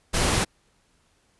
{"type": "noise", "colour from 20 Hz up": "pink", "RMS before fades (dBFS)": -22, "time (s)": [0.13, 0.45], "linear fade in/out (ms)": 20, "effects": ["pink hiss -65 dBFS RMS until 1.39 s", "resampled to 24000 Hz"]}